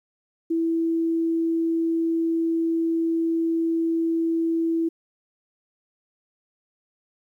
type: tone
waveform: sine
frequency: 329.6 Hz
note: E4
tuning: in tune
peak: -20 dBFS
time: 0.5-4.89 s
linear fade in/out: 10 ms
effects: 10-bit